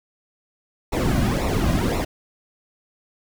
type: noise with flanger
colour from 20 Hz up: brown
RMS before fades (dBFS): -21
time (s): 0.92-2.05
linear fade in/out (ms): 10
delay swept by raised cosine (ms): 0.62 to 2.32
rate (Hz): 1.9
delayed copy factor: -0.75
effects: none